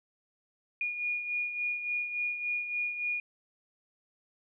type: beating tone pair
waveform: sine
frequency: 2439 / 2442.5 Hz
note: D#7 / D#7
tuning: -35 / -33 cents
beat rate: 3.5 Hz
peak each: -31 / -39 dBFS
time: 0.81-3.2 s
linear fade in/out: 2 ms
effects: none